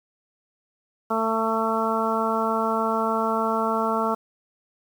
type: harmonic tone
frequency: 223.3 Hz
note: A3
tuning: 26 cents sharp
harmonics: 1 / 2 / 3 / 4 / 5 / 6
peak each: -28 / -28 / -28 / -28 / -28 / -28 dBFS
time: 1.1-4.15 s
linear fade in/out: 10 ms
effects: 8-bit